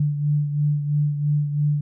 sine beating tone pair, 146.83 / 149.83 Hz, D3 / D3, 0 / +35 cents, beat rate 3 Hz, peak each -19 / -27 dBFS, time 0-1.81 s, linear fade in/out 5 ms, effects none

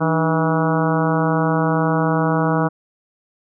harmonic tone with a mistuned harmonic, 161.6 Hz, E3, 34 cents flat, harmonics 1 / 2 / 3 / 4 / 5 / 6 / 7 / 8 / 9, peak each -19 / -22 / -24 / -25 / -26 / -27 / -27 / -28 / -29 dBFS, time 0-2.69 s, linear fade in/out 20 ms, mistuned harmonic 2, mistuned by -88 cents, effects none

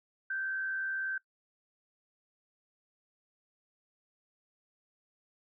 sine tone with frequency modulation, 1555 Hz, G6, 14 cents flat, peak -32 dBFS, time 0.3-1.18 s, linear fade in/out 5 ms, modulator 78.3 Hz, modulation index 0.45, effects noise-tail reverb RT60 0.1 s tail -21 dB re dry

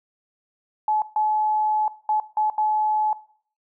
sine tone bursts at uneven times, 856 Hz, A5, 48 cents flat, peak -18 dBFS, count 5, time 0.88-1.02 / 1.16-1.88 / 2.09-2.2 / 2.37-2.5 / 2.58-3.13 s, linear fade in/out 2 ms, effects noise-tail reverb RT60 0.5 s tail -18 dB re dry

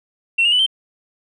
sine tone with pitch steps, 2717 / 2845 / 2980 / 3121 Hz, F7 / F7 / F#7 / G7, -48 / +31 / +12 / -8 cents, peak -11 dBFS, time 0.38-0.664 s, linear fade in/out 10 ms, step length 71 ms, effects tanh soft clip ceiling -9 dBFS

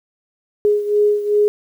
sine beating tone pair, 415.3 / 417.9 Hz, G#4 / G#4, 0 / +11 cents, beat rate 2.6 Hz, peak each -14 / -19 dBFS, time 0.65-1.48 s, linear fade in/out 0 ms, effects 8-bit

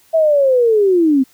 sine linear sweep, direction down, 659.3 to 253.7 Hz, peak -9 dBFS, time 0.13-1.24 s, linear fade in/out 20 ms, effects white hiss -52 dBFS RMS until 1.33 s

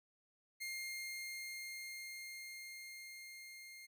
sawtooth tone with level ramp, 2121 Hz, C7, 23 cents sharp, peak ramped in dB -38 to -49 dBFS, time 0.6-3.87 s, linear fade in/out 20 ms, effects none

